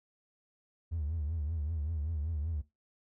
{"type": "tone with vibrato", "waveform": "triangle", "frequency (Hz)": 77.9, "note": "D#2", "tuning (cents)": 3, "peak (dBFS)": -29, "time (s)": [0.91, 2.62], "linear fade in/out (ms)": 20, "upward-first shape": "triangle", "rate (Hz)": 5.2, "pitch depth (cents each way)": 160, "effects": ["noise-tail reverb RT60 0.2 s tail -18 dB re dry", "tanh soft clip ceiling -27 dBFS"]}